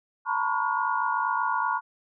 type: tone cluster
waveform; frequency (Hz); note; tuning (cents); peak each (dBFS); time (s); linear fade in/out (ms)
sine; 891 / 956 / 1004 / 1106 / 1431; A5 / A#5 / B5 / C#6 / F6; +22 / +43 / +28 / -4 / +42; -30; 0.25-1.81; 50
effects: none